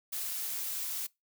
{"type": "noise", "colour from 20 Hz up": "blue", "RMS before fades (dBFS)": -36, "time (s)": [0.12, 1.07], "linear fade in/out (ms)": 10, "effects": ["noise-tail reverb RT60 0.2 s tail -23 dB re dry"]}